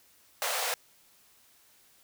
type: high-pass noise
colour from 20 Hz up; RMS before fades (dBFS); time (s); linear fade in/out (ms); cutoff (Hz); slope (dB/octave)
pink; -31; 0.42-0.74; 0; 470; 96
effects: white hiss -62 dBFS RMS until 2.03 s

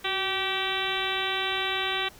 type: harmonic tone with a mistuned harmonic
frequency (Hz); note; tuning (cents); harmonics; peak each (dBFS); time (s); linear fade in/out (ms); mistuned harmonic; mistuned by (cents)
385.6; G4; -28; 1 / 2 / 3 / 4 / 5 / 6 / 7 / 8 / 9 / 10; -35 / -35 / -35 / -35 / -35 / -35 / -35 / -35 / -35 / -35; 0.04-2.09; 10; 1; -48
effects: pink hiss -51 dBFS RMS until 2.19 s

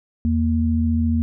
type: tone pair together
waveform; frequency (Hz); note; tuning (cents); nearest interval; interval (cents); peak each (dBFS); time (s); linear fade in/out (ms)
sine; 82.41 / 232.9; E2 / A#3; 0 / -1; octave + tritone; 1799; -19; 0.25-1.22; 0
effects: none

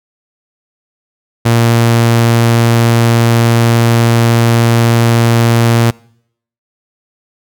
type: tone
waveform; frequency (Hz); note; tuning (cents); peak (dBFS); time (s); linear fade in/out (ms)
sawtooth; 116.54; A#2; 0; -3; 1.45-5.91; 10
effects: noise-tail reverb RT60 0.7 s tail -25 dB re dry

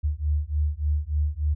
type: beating tone pair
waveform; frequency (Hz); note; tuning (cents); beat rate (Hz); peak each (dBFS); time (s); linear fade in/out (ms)
sine; 73.1 / 76.5; D2 / D#2; -7 / -29; 3.4; -25; 0.03-1.55; 20
effects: none

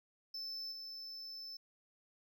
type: tone with level steps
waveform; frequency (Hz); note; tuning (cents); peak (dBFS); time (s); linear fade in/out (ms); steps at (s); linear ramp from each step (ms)
triangle; 5274; E8; 0; -40 / -44; 0.34-1.57; 5; 0.71; 20
effects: none

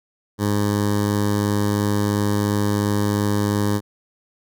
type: tone with notch filter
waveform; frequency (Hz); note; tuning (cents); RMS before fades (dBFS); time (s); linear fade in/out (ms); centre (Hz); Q
15% pulse; 102.9; G#2; -16; -20; 0.38-3.81; 50; 2500; 1.4
effects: none

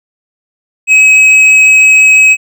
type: tone with hard clipping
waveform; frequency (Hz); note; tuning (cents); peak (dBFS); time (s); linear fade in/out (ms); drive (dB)
triangle; 2551; D#7; +43; -3; 0.87-2.37; 50; 8
effects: none

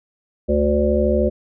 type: harmonic tone with a mistuned harmonic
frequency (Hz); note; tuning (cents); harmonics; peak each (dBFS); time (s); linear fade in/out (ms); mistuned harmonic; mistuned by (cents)
73.1; D2; -7; 1 / 3 / 5 / 7 / 8; -21 / -21 / -21 / -21 / -21; 0.48-1.3; 20; 1; -41
effects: none

